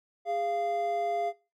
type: tone pair together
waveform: triangle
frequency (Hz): 410.5 / 691.7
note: G#4 / F5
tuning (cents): -20 / -17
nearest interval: major sixth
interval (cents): 903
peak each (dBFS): -33 / -26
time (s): 0.25-1.33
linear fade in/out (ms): 50
effects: noise-tail reverb RT60 0.3 s tail -20 dB re dry